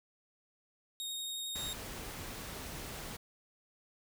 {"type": "tone with vibrato", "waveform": "sawtooth", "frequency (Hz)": 3729, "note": "A#7", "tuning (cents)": 0, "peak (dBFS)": -35, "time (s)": [1, 1.73], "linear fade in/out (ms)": 0, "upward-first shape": "triangle", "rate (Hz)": 11, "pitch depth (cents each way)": 15}
{"type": "noise", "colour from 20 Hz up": "pink", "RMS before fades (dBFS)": -44, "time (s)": [1.55, 3.17], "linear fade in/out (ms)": 10}
{"effects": []}